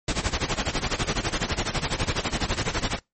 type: noise with tremolo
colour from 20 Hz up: pink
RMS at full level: -23 dBFS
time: 0.08-2.99 s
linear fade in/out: 2 ms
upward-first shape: sine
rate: 12 Hz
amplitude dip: 85%
effects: noise-tail reverb RT60 0.2 s tail -24 dB re dry + MP3 32 kbps